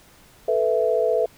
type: chord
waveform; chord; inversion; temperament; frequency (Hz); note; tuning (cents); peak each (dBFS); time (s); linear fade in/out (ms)
sine; A suspended second; none; just; 440 / 495 / 660; A4 / B4 / E5; 0 / +4 / +2; -22; 0.48-1.26; 5
effects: pink hiss -52 dBFS RMS until 1.37 s